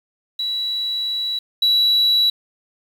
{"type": "tone pair in turn", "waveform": "sine", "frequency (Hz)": [3921, 3921], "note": ["B7", "B7"], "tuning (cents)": [-13, -13], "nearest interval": "unison", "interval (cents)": 0, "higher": "neither", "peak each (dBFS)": [-20, -11], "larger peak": "second", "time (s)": [[0.39, 1.39], [1.62, 2.3]], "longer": "first", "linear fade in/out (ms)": 5, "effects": ["tanh soft clip ceiling -11 dBFS", "7-bit"]}